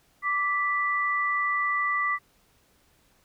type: tone pair together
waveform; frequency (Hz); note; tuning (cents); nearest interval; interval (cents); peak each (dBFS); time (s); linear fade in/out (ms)
sine; 1168.5 / 1975.5; D6 / B6; -9 / 0; major sixth; 909; -26; 0.22-2.19; 50
effects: pink hiss -64 dBFS RMS until 3.24 s